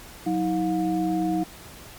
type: tone cluster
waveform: sine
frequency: 183.4 / 319.8 / 715 Hz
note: F#3 / D#4 / F5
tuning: -15 / +48 / +41 cents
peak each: -28 / -23 / -29 dBFS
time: 0.26-1.44 s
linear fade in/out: 10 ms
effects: pink hiss -44 dBFS RMS until 1.98 s + MP3 96 kbps